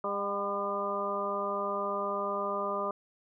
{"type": "harmonic tone with a mistuned harmonic", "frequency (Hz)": 201.3, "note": "G3", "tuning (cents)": 46, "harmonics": [1, 2, 3, 4, 5, 6], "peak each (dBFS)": [-42, -37, -35, -43, -37, -34], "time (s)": [0.04, 2.91], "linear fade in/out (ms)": 2, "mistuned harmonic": 4, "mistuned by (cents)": -55, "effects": []}